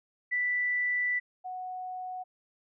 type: tone pair in turn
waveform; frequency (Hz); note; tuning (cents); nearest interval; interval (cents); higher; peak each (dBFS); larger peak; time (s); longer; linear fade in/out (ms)
sine; 1975.5 / 737.8; B6 / F#5; 0 / -5; octave + perfect fourth; 1705; first; -26 / -35; first; 0.31-1.2 / 1.44-2.24; first; 20
effects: none